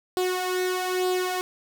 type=tone with flanger; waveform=sawtooth; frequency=366.8 Hz; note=F#4; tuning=15 cents flat; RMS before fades=-26 dBFS; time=0.17-1.41 s; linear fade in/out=0 ms; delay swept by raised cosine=0.23 to 2.23 ms; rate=1.1 Hz; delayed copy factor=+0.6; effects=none